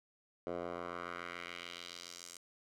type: tone with band-pass filter sweep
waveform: 10% pulse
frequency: 87 Hz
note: F2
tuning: 6 cents flat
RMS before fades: -45 dBFS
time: 0.47-2.37 s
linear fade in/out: 0 ms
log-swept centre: 580 to 7600 Hz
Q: 1.6
effects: none